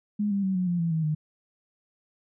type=tone with pitch steps; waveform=sine; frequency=207.7 / 198.89 / 190.46 / 182.39 / 174.65 / 167.25 / 160.16 / 153.37 Hz; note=G#3 / G3 / G3 / F#3 / F3 / E3 / E3 / D#3; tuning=0 / +25 / -50 / -25 / 0 / +25 / -50 / -25 cents; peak=-23 dBFS; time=0.19-1.15 s; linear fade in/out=10 ms; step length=120 ms; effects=none